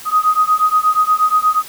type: beating tone pair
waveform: sine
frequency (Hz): 1247 / 1255.4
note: D#6 / D#6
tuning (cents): +3 / +15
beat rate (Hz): 8.4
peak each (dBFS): -14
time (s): 0.05-1.63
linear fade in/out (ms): 50
effects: white hiss -35 dBFS RMS until 1.68 s